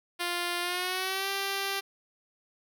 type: tone with pitch glide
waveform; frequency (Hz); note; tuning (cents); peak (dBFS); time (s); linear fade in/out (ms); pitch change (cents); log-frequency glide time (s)
5% pulse; 350 to 392.9; F4 to G4; +4 to +4; -18; 0.19-1.81; 20; +200; 0.61-1.29
effects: none